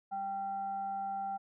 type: tone with frequency modulation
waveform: sine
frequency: 784 Hz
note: G5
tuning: in tune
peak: -34 dBFS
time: 0.11-1.38 s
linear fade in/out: 20 ms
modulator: 586 Hz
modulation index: 0.29
effects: none